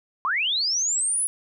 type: linear sweep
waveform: sine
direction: up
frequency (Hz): 987.8 to 10510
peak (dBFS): -21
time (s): 0.25-1.27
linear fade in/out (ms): 0
effects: none